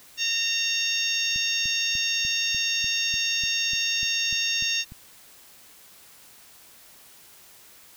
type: harmonic tone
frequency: 918 Hz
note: A#5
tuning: 27 cents flat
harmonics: 2 / 3 / 4 / 5 / 6 / 7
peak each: -35 / -27 / -29 / -36 / -29 / -32 dBFS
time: 0.17-4.85 s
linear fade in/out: 50 ms
type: click train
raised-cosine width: 5 ms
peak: -29 dBFS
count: 13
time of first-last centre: 1.36-4.921 s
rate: 3.37 Hz
effects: white hiss -51 dBFS RMS until 7.96 s